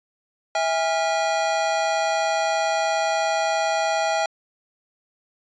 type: tone cluster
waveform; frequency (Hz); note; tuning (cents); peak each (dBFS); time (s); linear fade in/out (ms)
square; 652 / 815 / 1395; E5 / G#5 / F6; -19 / -33 / -2; -24 / -24 / -31; 0.55-4.26; 2
effects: resampled to 16000 Hz